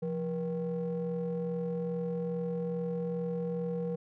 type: ring-modulated tone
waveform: triangle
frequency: 152.4 Hz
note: D#3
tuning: 36 cents flat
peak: -26 dBFS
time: 0.02-3.96 s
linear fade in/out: 10 ms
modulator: 326 Hz
effects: none